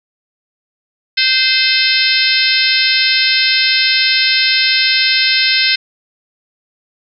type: harmonic tone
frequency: 519 Hz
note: C5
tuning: 14 cents flat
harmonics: 3 / 4 / 5 / 6 / 7 / 8 / 9 / 10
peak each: -20 / -17 / -18 / -20 / -19 / -17 / -22 / -17 dBFS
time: 1.17-5.76 s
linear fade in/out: 10 ms
effects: none